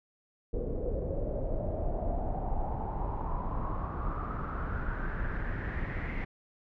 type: noise with low-pass filter sweep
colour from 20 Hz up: brown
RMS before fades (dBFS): -33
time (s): 0.53-6.25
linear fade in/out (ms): 10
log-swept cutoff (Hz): 460 to 2100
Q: 6.1
effects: none